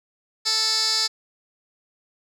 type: tone with band-pass filter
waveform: 15% pulse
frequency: 440 Hz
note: A4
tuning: in tune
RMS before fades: -22 dBFS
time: 0.45-1.08 s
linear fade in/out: 20 ms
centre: 5200 Hz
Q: 5.6
effects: none